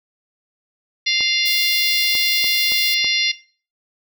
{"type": "harmonic tone", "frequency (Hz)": 698, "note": "F5", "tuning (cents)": -1, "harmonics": [3, 4, 5, 6, 7, 8], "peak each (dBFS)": [-21, -24, -22, -22, -25, -26], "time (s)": [1.06, 3.32], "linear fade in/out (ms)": 10}
{"type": "clicks", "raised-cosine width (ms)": 1, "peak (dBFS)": -20, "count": 5, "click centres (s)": [1.207, 2.152, 2.443, 2.72, 3.045]}
{"type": "noise", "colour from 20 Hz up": "violet", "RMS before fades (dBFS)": -26, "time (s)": [1.45, 2.95], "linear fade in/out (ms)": 10}
{"effects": ["noise-tail reverb RT60 0.4 s tail -18 dB re dry"]}